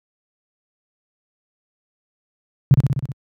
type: tone with echo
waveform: sine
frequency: 135.9 Hz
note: C#3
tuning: 34 cents flat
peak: -5 dBFS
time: 2.71-2.74 s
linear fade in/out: 0 ms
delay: 63 ms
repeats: 6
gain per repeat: -3 dB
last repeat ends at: 3.118 s
effects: high-pass 80 Hz 12 dB/octave